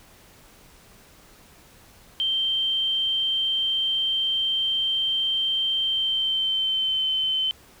sine tone with pitch glide, 3136 to 3073 Hz, G7 to G7, 0 to -35 cents, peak -21 dBFS, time 2.2-7.51 s, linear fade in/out 0 ms, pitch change -35 cents, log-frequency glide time 5.84-7.07 s, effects pink hiss -52 dBFS RMS until 7.8 s

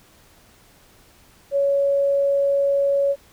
sine tone, 559 Hz, C#5, 14 cents sharp, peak -16 dBFS, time 1.51-3.16 s, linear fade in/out 50 ms, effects pink hiss -53 dBFS RMS until 3.32 s

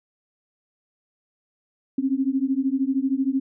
sine beating tone pair, 261.6 / 274.6 Hz, C4 / C#4, 0 / -16 cents, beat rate 13 Hz, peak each -23 dBFS, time 1.98-3.4 s, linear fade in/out 5 ms, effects none

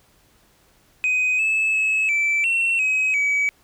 sine tone with pitch steps, 2507 / 2606 / 2585 / 2326 / 2712 / 2541 / 2277 Hz, D#7 / E7 / E7 / D7 / E7 / D#7 / C#7, +12 / -20 / -34 / -17 / +49 / +36 / +46 cents, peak -15 dBFS, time 1.04-3.49 s, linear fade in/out 0 ms, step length 350 ms, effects tanh soft clip ceiling -16 dBFS + pink hiss -58 dBFS RMS until 3.63 s

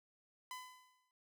sawtooth tone with exponential decay, 1009 Hz, B5, 37 cents sharp, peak -39 dBFS, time 0.51-1.11 s, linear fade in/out 1 ms, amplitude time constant 130 ms, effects none

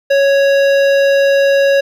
sine tone with hard clipping, 554.4 Hz, C#5, in tune, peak -10 dBFS, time 0.1-1.81 s, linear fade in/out 10 ms, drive 14 dB, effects none

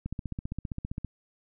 click train, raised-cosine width 5 ms, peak -21 dBFS, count 16, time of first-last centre 0.06-1.047 s, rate 15.2 Hz, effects none

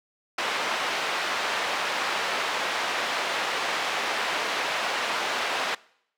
pink band-pass noise, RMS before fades -28 dBFS, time 0.38-5.75 s, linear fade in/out 5 ms, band 680 to 3600 Hz, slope 12 dB/octave, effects noise-tail reverb RT60 0.7 s tail -23 dB re dry

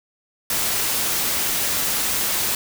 white noise, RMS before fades -22 dBFS, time 0.5-2.55 s, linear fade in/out 2 ms, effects none

